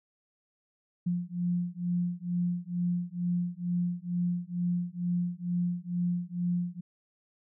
sine beating tone pair, 174.9 / 177.1 Hz, F3 / F3, +3 / +24 cents, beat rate 2.2 Hz, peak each -31 dBFS, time 1.06-6.81 s, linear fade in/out 10 ms, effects none

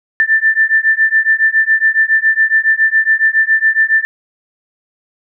sine beating tone pair, 1771 / 1778.2 Hz, A6 / A6, +11 / +18 cents, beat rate 7.2 Hz, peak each -12 dBFS, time 0.2-4.05 s, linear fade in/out 0 ms, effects none

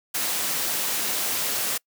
white high-pass noise, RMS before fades -26 dBFS, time 0.14-1.78 s, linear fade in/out 10 ms, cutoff 160 Hz, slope 12 dB/octave, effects noise-tail reverb RT60 0.1 s tail -26 dB re dry

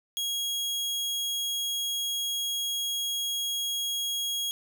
sawtooth tone, 3300 Hz, G#7, 12 cents flat, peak -25 dBFS, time 0.17-4.51 s, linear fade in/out 0 ms, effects none

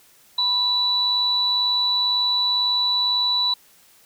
sine tone pair together, 987.8 / 3951 Hz, B5 / B7, 0 / 0 cents, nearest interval 2 octaves, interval 2400 cents, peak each -28 / -18 dBFS, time 0.38-3.54 s, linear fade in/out 5 ms, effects white hiss -54 dBFS RMS until 4.05 s

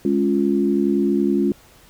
sine chord, Db major, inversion second, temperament equal, 207.7 / 277.2 / 349.2 Hz, Ab3 / Db4 / F4, 0 / 0 / 0 cents, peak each -20 dBFS, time 0.05-1.52 s, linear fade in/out 2 ms, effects pink hiss -50 dBFS RMS until 1.89 s

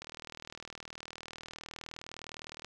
click train, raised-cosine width 0.2 ms, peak -26 dBFS, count 105, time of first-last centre 0.02-2.646 s, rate 39.6 Hz, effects none

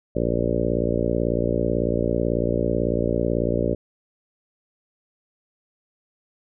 harmonic tone with a mistuned harmonic, 58.1 Hz, A#1, 5 cents flat, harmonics 1 / 2 / 3 / 4 / 5 / 6 / 7 / 8 / 9 / 10, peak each -29 / -29 / -29 / -29 / -29 / -29 / -29 / -29 / -29 / -29 dBFS, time 0.15-3.75 s, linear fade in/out 10 ms, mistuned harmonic 1, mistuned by -29 cents, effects none

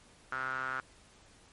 sawtooth tone with band-pass filter, 130.81 Hz, C3, in tune, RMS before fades -36 dBFS, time 0.32-0.8 s, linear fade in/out 2 ms, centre 1400 Hz, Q 8.8, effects pink hiss -60 dBFS RMS until 1.52 s + MP3 48 kbps

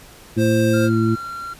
harmonic tone, 112.3 Hz, A2, 36 cents sharp, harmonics 1 / 2 / 3, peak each -19 / -19 / -19 dBFS, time 0.36-1.16 s, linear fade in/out 20 ms
square tone, 527 Hz, C5, 12 cents sharp, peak -21 dBFS, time 0.37-0.9 s, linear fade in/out 50 ms
triangle tone with pitch glide, 1396.9 to 1372.1 Hz, F6 to F6, 0 to -31 cents, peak -26 dBFS, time 0.73-1.54 s, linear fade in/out 10 ms, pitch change -31 cents, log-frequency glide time 0.88-0.97 s
effects pink hiss -44 dBFS RMS until 1.59 s + resampled to 32000 Hz

